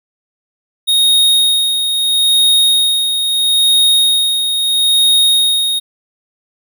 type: tone with tremolo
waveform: square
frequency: 3729 Hz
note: A#7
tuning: in tune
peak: -8 dBFS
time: 0.87-5.8 s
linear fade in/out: 20 ms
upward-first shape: sine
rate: 0.76 Hz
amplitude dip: 50%
effects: none